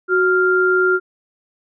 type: tone pair together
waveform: sine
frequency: 369.5 / 1394.2 Hz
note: F#4 / F6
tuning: -2 / -3 cents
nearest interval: octave + major seventh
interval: 2299 cents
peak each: -15 dBFS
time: 0.08-1 s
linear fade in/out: 50 ms
effects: none